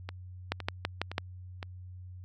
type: two click trains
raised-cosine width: 0.3 ms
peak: -22 / -13 dBFS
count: 4 / 5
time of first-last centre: 0.09-1.628 / 0.52-1.181 s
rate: 1.95 / 6.05 Hz
effects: added 91 Hz sine -43 dBFS peak until 2.24 s